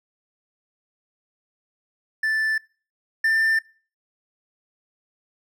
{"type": "tone pair in turn", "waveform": "triangle", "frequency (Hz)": [1760, 1787.7], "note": ["A6", "A6"], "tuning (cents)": [0, 27], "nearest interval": "unison", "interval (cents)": 27, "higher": "second", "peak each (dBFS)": [-18, -15], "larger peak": "second", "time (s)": [[2.23, 2.58], [3.24, 3.59]], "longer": "neither", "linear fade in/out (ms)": 5, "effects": ["noise-tail reverb RT60 0.4 s tail -24 dB re dry"]}